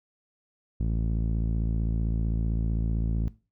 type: tone with low-pass filter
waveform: sawtooth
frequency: 55.6 Hz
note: A1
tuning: 19 cents sharp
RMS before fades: -27 dBFS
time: 0.8-3.28 s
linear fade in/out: 0 ms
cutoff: 220 Hz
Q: 1
effects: noise-tail reverb RT60 0.3 s tail -18 dB re dry